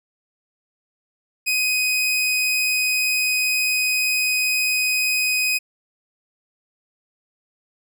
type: tone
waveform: sawtooth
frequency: 2507 Hz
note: D#7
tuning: 12 cents sharp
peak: -15 dBFS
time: 1.46-5.59 s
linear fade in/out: 20 ms
effects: none